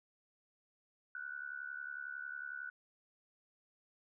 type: tone with amplitude modulation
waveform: sine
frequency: 1480 Hz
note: F#6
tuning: in tune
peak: -38 dBFS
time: 1.15-2.7 s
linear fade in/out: 2 ms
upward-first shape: sine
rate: 71 Hz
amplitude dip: 85%
effects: none